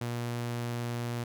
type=tone; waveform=sawtooth; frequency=119.4 Hz; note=A#2; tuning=42 cents sharp; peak=-28 dBFS; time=0.01-1.24 s; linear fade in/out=5 ms; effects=none